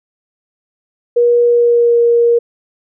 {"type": "tone with pitch glide", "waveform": "sine", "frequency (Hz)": [478.5, 471.1], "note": ["A#4", "A#4"], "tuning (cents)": [45, 18], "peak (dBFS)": -7, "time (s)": [1.16, 2.39], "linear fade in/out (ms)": 10, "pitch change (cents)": -27, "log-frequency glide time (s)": [1.42, 2], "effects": []}